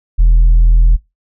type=tone with tanh clipping; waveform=sine; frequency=41.2 Hz; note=E1; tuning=in tune; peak=-5 dBFS; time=0.18-0.97 s; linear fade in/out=20 ms; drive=1 dB; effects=noise-tail reverb RT60 0.2 s tail -20 dB re dry